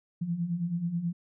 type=beating tone pair; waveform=sine; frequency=164.81 / 174.11 Hz; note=E3 / F3; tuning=0 / -5 cents; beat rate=9.3 Hz; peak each=-35 / -29 dBFS; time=0.21-1.13 s; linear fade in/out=10 ms; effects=none